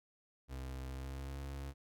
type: tone with pitch glide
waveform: 35% pulse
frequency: 65.41 to 68.74 Hz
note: C2 to C#2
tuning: 0 to -14 cents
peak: -40 dBFS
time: 0.48-1.74 s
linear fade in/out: 50 ms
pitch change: +86 cents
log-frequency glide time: 0.88-1.4 s
effects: none